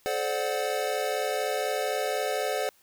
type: chord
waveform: square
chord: D dominant seventh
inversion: second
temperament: equal with one note detuned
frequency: 429.7 / 523.3 / 587.3 / 740 Hz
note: A4 / C5 / D5 / F#5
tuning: -41 / 0 / 0 / 0 cents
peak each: -33 dBFS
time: 0.06-2.69 s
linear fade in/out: 0 ms
effects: white hiss -62 dBFS RMS until 2.82 s